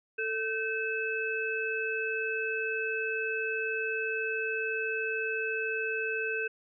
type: tone cluster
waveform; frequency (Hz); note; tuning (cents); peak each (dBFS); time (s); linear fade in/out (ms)
sine; 443.1 / 1540 / 2602; A4 / G6 / E7; +12 / -31 / -23; -34 / -33 / -34; 0.18-6.48; 10
effects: none